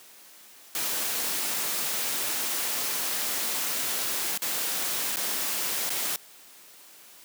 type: noise with dropouts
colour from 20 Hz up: white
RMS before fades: -29 dBFS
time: 0.75-6.16 s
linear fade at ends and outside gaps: 1 ms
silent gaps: 4.376-4.42 / 5.16-5.169 / 5.894-5.903 s
effects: white hiss -51 dBFS RMS until 7.24 s + high-pass 200 Hz 12 dB/octave